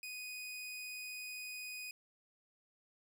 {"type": "tone", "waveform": "sawtooth", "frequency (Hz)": 2489, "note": "D#7", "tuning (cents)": 0, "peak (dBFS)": -40, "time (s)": [0.03, 1.91], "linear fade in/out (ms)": 2, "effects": []}